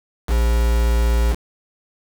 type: tone with quantisation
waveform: triangle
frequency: 57.9 Hz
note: A#1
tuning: 11 cents flat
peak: -12 dBFS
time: 0.27-1.36 s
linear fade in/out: 50 ms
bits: 4
effects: none